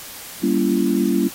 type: chord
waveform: sine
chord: G diminished seventh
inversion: none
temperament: just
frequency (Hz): 196 / 235.2 / 282.2 / 338.7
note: G3 / Bb3 / Db4 / Fb4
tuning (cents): 0 / +16 / +31 / +47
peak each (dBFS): -21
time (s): 0.42-1.29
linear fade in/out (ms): 20
effects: white hiss -36 dBFS RMS until 1.34 s + AAC 48 kbps